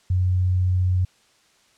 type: tone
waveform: sine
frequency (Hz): 91.5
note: F#2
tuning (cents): -19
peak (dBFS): -17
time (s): 0.1-1.05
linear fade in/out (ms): 5
effects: white hiss -59 dBFS RMS until 1.77 s + low-pass 7000 Hz 12 dB/octave